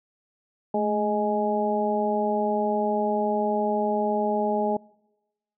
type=harmonic tone with a mistuned harmonic; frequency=208.6 Hz; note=G#3; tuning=8 cents sharp; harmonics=1 / 2 / 3 / 4; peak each=-27 / -27 / -27 / -27 dBFS; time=0.74-4.77 s; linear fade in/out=5 ms; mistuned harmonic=1; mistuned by=+58 cents; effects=noise-tail reverb RT60 1.0 s tail -26 dB re dry